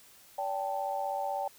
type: chord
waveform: sine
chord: D suspended fourth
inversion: none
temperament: equal with one note detuned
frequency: 573.9 / 784 / 880 Hz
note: D5 / G5 / A5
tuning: -40 / 0 / 0 cents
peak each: -36 / -33 / -37 dBFS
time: 0.38-1.48 s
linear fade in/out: 5 ms
effects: white hiss -57 dBFS RMS until 1.58 s